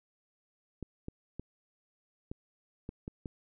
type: clicks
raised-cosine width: 3 ms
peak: -26 dBFS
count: 7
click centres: 0.827 / 1.084 / 1.396 / 2.315 / 2.891 / 3.079 / 3.258 s
effects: none